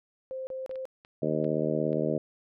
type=tone bursts; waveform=sine; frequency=523.3 Hz; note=C5; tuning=in tune; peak=-33 dBFS; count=3; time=0.31-0.854 s; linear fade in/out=0 ms; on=160 ms; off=32 ms
type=clicks; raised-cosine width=0.3 ms; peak=-35 dBFS; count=5; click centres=0.712 / 0.757 / 1.049 / 1.444 / 1.93 s
type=harmonic tone; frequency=77.3 Hz; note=D#2; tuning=11 cents flat; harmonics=2 / 3 / 4 / 5 / 6 / 7 / 8; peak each=-33 / -33 / -33 / -33 / -33 / -33 / -33 dBFS; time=1.22-2.18 s; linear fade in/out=5 ms
effects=none